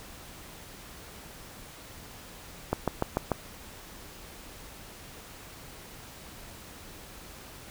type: click train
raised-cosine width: 1 ms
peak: -11 dBFS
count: 5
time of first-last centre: 2.73-3.317 s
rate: 6.81 Hz
effects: pink hiss -47 dBFS RMS until 7.7 s